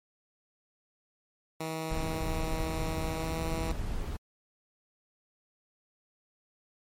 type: tone with pitch glide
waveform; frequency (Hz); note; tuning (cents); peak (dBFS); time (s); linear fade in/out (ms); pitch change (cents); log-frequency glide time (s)
10% pulse; 160 to 162.33; D#3 to E3; +49 to -26; -25; 1.6-3.72; 5; +25; 3.1-3.4
type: noise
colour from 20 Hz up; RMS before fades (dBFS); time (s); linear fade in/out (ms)
brown; -34; 1.9-4.17; 10
effects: MP3 64 kbps